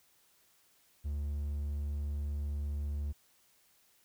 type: tone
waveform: triangle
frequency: 72.6 Hz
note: D2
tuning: 19 cents flat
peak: -31 dBFS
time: 1.04-3.13 s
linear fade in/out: 20 ms
effects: white hiss -68 dBFS RMS until 4.04 s